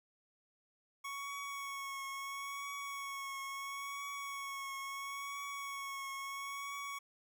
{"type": "tone with vibrato", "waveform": "25% pulse", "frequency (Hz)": 1108.7, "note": "C#6", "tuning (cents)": 0, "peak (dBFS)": -37, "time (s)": [1.04, 6.99], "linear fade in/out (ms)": 10, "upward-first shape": "triangle", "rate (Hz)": 0.74, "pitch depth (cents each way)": 28, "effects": []}